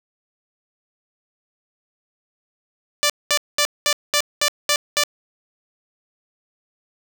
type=tone bursts; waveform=5% pulse; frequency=587.3 Hz; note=D5; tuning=in tune; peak=-4 dBFS; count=8; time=3.03-5.036 s; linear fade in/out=0 ms; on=67 ms; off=210 ms; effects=none